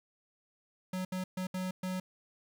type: tone bursts at uneven times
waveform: square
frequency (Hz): 185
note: F#3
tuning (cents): 0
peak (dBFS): -34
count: 5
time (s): 0.93-1.05 / 1.12-1.24 / 1.37-1.47 / 1.54-1.71 / 1.83-2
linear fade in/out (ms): 5
effects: 11-bit